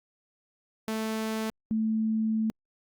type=tone pair in turn; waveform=sawtooth / sine; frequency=220 / 220 Hz; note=A3 / A3; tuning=0 / 0 cents; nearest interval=unison; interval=0 cents; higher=neither; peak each=-25 / -24 dBFS; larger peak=second; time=0.88-1.5 / 1.71-2.5 s; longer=second; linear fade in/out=0 ms; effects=Opus 48 kbps